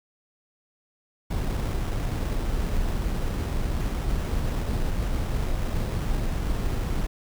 brown noise with sample-and-hold, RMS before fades -26 dBFS, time 1.3-7.07 s, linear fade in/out 10 ms, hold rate 4410 Hz, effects none

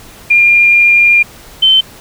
sine tone pair in turn, 2404 / 3083 Hz, D7 / G7, +40 / -29 cents, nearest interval major third, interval 431 cents, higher second, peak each -4 dBFS, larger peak neither, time 0.3-1.23 / 1.62-1.81 s, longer first, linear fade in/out 10 ms, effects pink hiss -36 dBFS RMS until 2 s

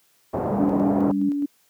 white low-pass noise, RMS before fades -25 dBFS, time 0.33-1.12 s, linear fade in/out 10 ms, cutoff 770 Hz, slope 24 dB/octave
sine tone with vibrato, 200 Hz, G3, 35 cents sharp, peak -23 dBFS, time 0.51-1.29 s, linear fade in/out 2 ms, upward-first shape sine, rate 2.6 Hz, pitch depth 17 cents each way
sine tone with tremolo, 286.3 Hz, D4, 44 cents flat, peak -19 dBFS, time 0.59-1.46 s, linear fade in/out 10 ms, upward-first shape square, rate 4.8 Hz, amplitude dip 30%
effects white hiss -62 dBFS RMS until 1.69 s + high-pass 100 Hz 12 dB/octave

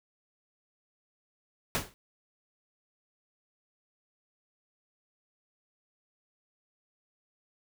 pink noise with exponential decay, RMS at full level -26 dBFS, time 1.75-1.94 s, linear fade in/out 0 ms, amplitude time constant 41 ms, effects none

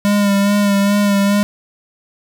square tone with vibrato, 201.9 Hz, G#3, 49 cents flat, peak -12 dBFS, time 0.05-1.43 s, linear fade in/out 0 ms, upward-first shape sine, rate 2.4 Hz, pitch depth 28 cents each way, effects none

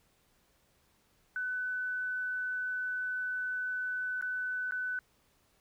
sine tone with dropouts, 1501 Hz, F#6, 24 cents sharp, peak -32 dBFS, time 1.36-4.99 s, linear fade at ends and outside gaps 1 ms, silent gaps 4.212-4.224 / 4.71-4.721 s, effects pink hiss -70 dBFS RMS until 5.6 s

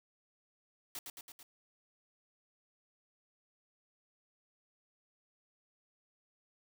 white noise with echo, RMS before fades -43 dBFS, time 0.95-0.99 s, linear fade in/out 2 ms, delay 110 ms, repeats 4, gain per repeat -3 dB, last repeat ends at 1.43 s, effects none

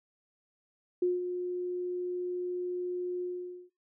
sine tone with ADSR envelope, 358.6 Hz, F4, 46 cents sharp, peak -23 dBFS, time 1.02-3.7 s, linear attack 5 ms, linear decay 180 ms, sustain -8 dB, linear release 480 ms, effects noise-tail reverb RT60 0.2 s tail -21 dB re dry

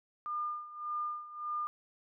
sine tone with tremolo, 1207 Hz, D6, 47 cents sharp, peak -32 dBFS, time 0.26-1.67 s, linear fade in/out 0 ms, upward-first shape sine, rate 1.7 Hz, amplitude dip 80%, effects none

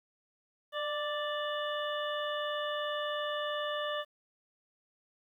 harmonic tone with a mistuned harmonic, 587.3 Hz, D5, in tune, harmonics 1 / 2 / 3 / 5 / 6, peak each -35 / -38 / -40 / -42 / -43 dBFS, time 0.72-4.05 s, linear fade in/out 50 ms, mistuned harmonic 1, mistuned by +26 cents, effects 11-bit

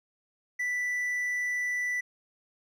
triangle tone, 1975.5 Hz, B6, in tune, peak -26 dBFS, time 0.59-2.01 s, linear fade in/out 10 ms, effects none

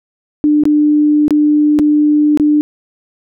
sine tone with dropouts, 298.5 Hz, D4, 28 cents sharp, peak -7 dBFS, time 0.44-2.61 s, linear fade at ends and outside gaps 0 ms, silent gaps 0.636-0.654 / 1.281-1.307 / 1.789-1.795 / 2.374-2.398 s, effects none

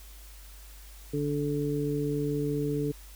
harmonic tone, 145.5 Hz, D3, 16 cents flat, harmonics 1 / 2 / 3, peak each -31 / -31 / -31 dBFS, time 1.13-2.92 s, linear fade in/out 10 ms, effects added 50 Hz sine -46 dBFS peak until 3.15 s + white hiss -53 dBFS RMS until 3.15 s

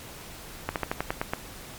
slowing click train, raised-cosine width 0.5 ms, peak -11 dBFS, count 8, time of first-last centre 0.69-1.335 s, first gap 68 ms, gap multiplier 1.1, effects pink hiss -43 dBFS RMS until 1.78 s + MP3 96 kbps

